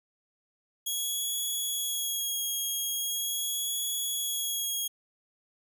10% pulse tone with vibrato, 3319 Hz, G#7, 2 cents flat, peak -22 dBFS, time 0.86-4.88 s, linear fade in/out 10 ms, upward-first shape sine, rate 0.41 Hz, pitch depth 24 cents each way, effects none

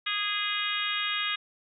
harmonic tone, 413.1 Hz, G#4, 9 cents flat, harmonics 3 / 4 / 5 / 6 / 7 / 8 / 9, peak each -35 / -35 / -35 / -35 / -35 / -35 / -35 dBFS, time 0.06-1.36 s, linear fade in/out 10 ms, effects none

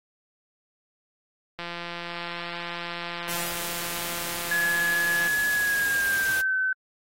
click train, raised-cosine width 0.3 ms, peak -18 dBFS, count 635, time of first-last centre 1.59-5.276 s, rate 172 Hz
white noise, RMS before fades -32 dBFS, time 3.28-6.42 s, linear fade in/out 20 ms
sine tone with pitch glide, 1693 to 1525.8 Hz, G#6 to G6, +33 to -47 cents, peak -22 dBFS, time 4.51-6.73 s, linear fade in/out 5 ms, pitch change -180 cents, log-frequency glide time 5.49-6.55 s
effects AAC 48 kbps

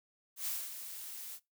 blue noise with ADSR envelope, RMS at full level -36 dBFS, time 0.36-1.4 s, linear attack 110 ms, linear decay 220 ms, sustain -9 dB, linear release 58 ms, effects noise-tail reverb RT60 0.2 s tail -21 dB re dry

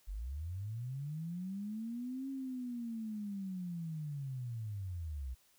sine linear two-way sweep, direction up then down, 43.05 to 272.2 to 60.4 Hz, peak -38 dBFS, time 0.07-5.35 s, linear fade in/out 20 ms, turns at 2.29 s, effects white hiss -69 dBFS RMS until 5.58 s

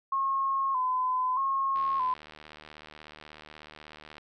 sine tone with vibrato, 1049 Hz, C6, 4 cents sharp, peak -25 dBFS, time 0.12-2.14 s, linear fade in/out 5 ms, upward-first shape square, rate 0.8 Hz, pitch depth 56 cents each way
click train, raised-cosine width 0.3 ms, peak -30 dBFS, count 186, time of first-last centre 1.76-4.181 s, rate 76.4 Hz
effects none

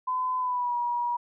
sine tone with pitch glide, 1015 to 960.8 Hz, B5 to B5, +47 to -48 cents, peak -25 dBFS, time 0.07-1.17 s, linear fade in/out 10 ms, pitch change -95 cents, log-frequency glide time 0.38-0.76 s, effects none

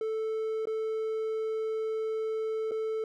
triangle tone with dropouts, 440 Hz, A4, in tune, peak -27 dBFS, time 0.01-3.04 s, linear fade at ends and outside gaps 2 ms, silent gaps 0.655-0.671 / 2.711-2.717 s, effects none

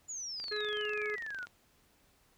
sine exponential sweep, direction down, 7040 to 1396.9 Hz, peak -38 dBFS, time 0.08-1.46 s, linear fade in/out 20 ms
click train, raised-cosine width 0.2 ms, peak -31 dBFS, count 27, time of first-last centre 0.4-1.47 s, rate 24.3 Hz
harmonic tone, 421.3 Hz, G#4, 25 cents sharp, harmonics 1 / 3 / 4 / 5 / 6, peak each -36 / -46 / -38 / -51 / -53 dBFS, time 0.51-1.16 s, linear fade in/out 10 ms
effects pink hiss -68 dBFS RMS until 2.37 s

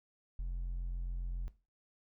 triangle tone with hard clipping, 43.68 Hz, F1, 1 cent sharp, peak -34 dBFS, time 0.39-1.48 s, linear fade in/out 0 ms, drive 1 dB, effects noise-tail reverb RT60 0.3 s tail -17 dB re dry

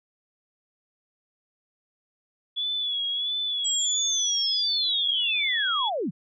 sine tone with vibrato, 3400 Hz, G#7, 40 cents sharp, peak -25 dBFS, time 2.56-5.9 s, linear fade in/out 20 ms, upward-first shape sine, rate 1.5 Hz, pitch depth 57 cents each way
sine linear sweep, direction down, 7850 to 130 Hz, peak -25 dBFS, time 3.64-6.11 s, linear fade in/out 20 ms
effects none

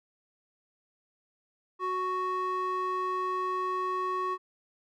square tone with band-pass filter, 370 Hz, F#4, in tune, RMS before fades -31 dBFS, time 1.79-4.38 s, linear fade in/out 50 ms, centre 930 Hz, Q 6.3, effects none

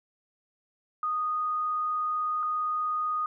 sine tone pair in turn, 1238 / 1238 Hz, D#6 / D#6, -9 / -9 cents, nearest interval unison, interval 0 cents, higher neither, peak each -26 dBFS, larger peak neither, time 1.03-2.43 / 2.43-3.26 s, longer first, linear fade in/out 2 ms, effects none

